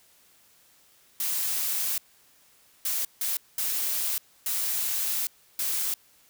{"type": "noise bursts at uneven times", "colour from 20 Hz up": "blue", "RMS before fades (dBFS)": -28, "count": 6, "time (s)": [[1.2, 1.98], [2.85, 3.05], [3.21, 3.37], [3.58, 4.18], [4.46, 5.27], [5.59, 5.94]], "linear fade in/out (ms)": 2, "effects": ["white hiss -60 dBFS RMS until 6.29 s"]}